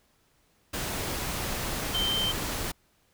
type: tone in noise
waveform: sine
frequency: 3117 Hz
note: G7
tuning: 11 cents flat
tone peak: -26 dBFS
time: 1.94-2.32 s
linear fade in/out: 10 ms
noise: pink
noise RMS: -32 dBFS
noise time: 0.73-2.72 s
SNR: +3 dB
effects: pink hiss -67 dBFS RMS until 3.13 s